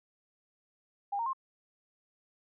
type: tone with pitch steps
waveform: sine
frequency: 805 / 924.7 / 1062.2 Hz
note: G5 / A#5 / C6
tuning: +46 / -14 / +26 cents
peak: -30 dBFS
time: 1.12-1.333 s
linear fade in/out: 10 ms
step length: 71 ms
effects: none